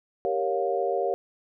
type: chord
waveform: sine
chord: G half-diminished seventh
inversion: none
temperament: equal with one note detuned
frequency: 392 / 466.2 / 554.4 / 707.8 Hz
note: G4 / Bb4 / Db5 / F5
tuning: 0 / 0 / 0 / +23 cents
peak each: -29 dBFS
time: 0.25-1.14 s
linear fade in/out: 0 ms
effects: none